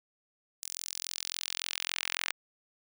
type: tone with high-pass filter sweep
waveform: sawtooth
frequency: 43.59 Hz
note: F1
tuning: 3 cents flat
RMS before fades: -37 dBFS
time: 0.62-2.32 s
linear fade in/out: 10 ms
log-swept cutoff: 6900 to 2000 Hz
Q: 1.4
effects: none